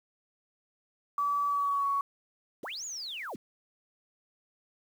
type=tone with pitch glide; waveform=sine; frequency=1148 to 1117.9 Hz; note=D6 to C#6; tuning=-40 to +14 cents; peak=-26 dBFS; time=1.18-2.01 s; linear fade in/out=2 ms; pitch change=-46 cents; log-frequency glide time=1.48-1.87 s
type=linear two-way sweep; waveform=sine; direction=up then down; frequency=123.47 to 7050 to 123.47 Hz; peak=-36 dBFS; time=2.63-3.36 s; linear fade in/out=5 ms; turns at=2.85 s
effects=9-bit